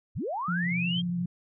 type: linear sweep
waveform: sine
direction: up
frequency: 46.25 to 3252 Hz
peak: -29 dBFS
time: 0.15-1.02 s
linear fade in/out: 20 ms
type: tone with vibrato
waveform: sine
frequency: 175.1 Hz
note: F3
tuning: 5 cents sharp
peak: -27 dBFS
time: 0.48-1.26 s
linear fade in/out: 5 ms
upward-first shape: square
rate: 11 Hz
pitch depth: 15 cents each way
type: band-pass noise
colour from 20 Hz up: pink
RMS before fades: -41 dBFS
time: 0.63-1.26 s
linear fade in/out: 2 ms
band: 120 to 140 Hz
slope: 96 dB/octave
effects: none